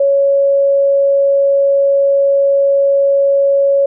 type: tone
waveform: sine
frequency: 556 Hz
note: C#5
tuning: 5 cents sharp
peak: -8 dBFS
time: 0-3.86 s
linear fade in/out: 5 ms
effects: none